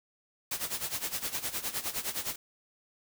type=noise with tremolo; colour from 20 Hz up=white; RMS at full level=-32 dBFS; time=0.51-2.36 s; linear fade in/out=5 ms; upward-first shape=sine; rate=9.7 Hz; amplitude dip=80%; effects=none